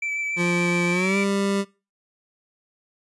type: tone with vibrato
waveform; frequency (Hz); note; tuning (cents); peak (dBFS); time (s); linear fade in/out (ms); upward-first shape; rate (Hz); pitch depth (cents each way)
triangle; 2316; D7; -25; -23; 0.02-1.24; 5; triangle; 7.1; 19
type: tone with pitch glide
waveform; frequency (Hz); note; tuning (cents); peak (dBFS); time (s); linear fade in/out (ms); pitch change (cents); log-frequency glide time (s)
25% pulse; 174.61 to 198.27; F3 to G3; 0 to +20; -17; 0.36-1.65; 50; +220; 0.91-1.17
effects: noise-tail reverb RT60 0.3 s tail -22 dB re dry + resampled to 24000 Hz